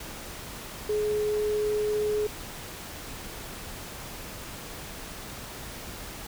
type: tone in noise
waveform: sine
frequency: 422 Hz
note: G#4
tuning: 28 cents sharp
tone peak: -24 dBFS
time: 0.89-2.27 s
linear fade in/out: 5 ms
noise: pink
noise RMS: -40 dBFS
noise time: 0-6.27 s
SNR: +13 dB
effects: none